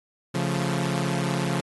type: chord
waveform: sawtooth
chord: Db augmented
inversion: none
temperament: equal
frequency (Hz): 138.59 / 174.61 / 220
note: Db3 / F3 / A3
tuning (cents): 0 / 0 / 0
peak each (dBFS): -23 / -23 / -29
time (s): 0.34-1.61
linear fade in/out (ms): 10
effects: AAC 32 kbps